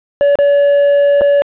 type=tone with dropouts; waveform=triangle; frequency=570 Hz; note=C#5; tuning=48 cents sharp; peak=-5 dBFS; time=0.21-1.42 s; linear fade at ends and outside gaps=0 ms; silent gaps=0.355-0.388 / 1.21-1.217 s; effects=resampled to 8000 Hz + 7-bit